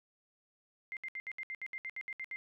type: tone bursts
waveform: sine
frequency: 2093 Hz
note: C7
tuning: in tune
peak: -38 dBFS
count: 13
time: 0.92-2.36 s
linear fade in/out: 0 ms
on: 48 ms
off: 68 ms
effects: none